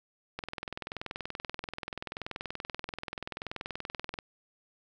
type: click train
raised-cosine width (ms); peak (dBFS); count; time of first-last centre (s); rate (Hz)
0.3; -20; 80; 0.39-4.188; 20.8
effects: none